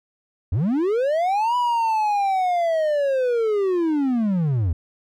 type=linear two-way sweep; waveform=triangle; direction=up then down; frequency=74.9 to 989 to 74.9 Hz; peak=-16 dBFS; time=0.52-4.73 s; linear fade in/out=5 ms; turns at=1.56 s; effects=none